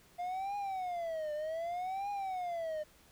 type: tone with vibrato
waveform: triangle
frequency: 698.5 Hz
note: F5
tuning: in tune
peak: -33 dBFS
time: 0.18-2.84 s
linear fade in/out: 20 ms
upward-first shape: triangle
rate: 0.65 Hz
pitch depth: 280 cents each way
effects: pink hiss -63 dBFS RMS until 3.11 s